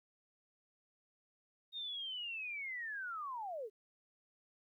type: linear sweep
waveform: sine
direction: down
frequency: 3729 to 393 Hz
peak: -40 dBFS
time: 1.72-3.7 s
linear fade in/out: 50 ms
effects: 13-bit